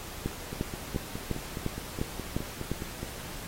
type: two click trains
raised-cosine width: 3 ms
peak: -16 / -22 dBFS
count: 8 / 13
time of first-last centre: 0.26-2.716 / 0.53-3.03 s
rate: 2.85 / 4.8 Hz
effects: pink hiss -42 dBFS RMS until 3.47 s + AAC 48 kbps